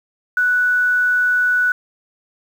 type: tone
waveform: sine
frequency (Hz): 1480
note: F#6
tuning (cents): 0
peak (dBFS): -13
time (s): 0.37-1.72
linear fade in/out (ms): 2
effects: 7-bit